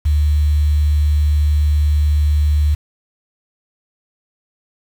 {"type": "tone with quantisation", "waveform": "sine", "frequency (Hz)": 74.4, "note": "D2", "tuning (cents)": 23, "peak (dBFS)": -11, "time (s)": [0.05, 2.75], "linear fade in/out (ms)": 10, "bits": 6, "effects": []}